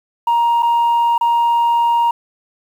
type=tone with dropouts; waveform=sine; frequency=939 Hz; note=A#5; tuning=12 cents sharp; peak=-9 dBFS; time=0.27-2.11 s; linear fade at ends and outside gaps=5 ms; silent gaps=0.624-0.629 / 1.18-1.21 s; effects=tanh soft clip ceiling -10 dBFS + 7-bit